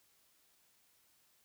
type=silence; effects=white hiss -71 dBFS RMS until 1.44 s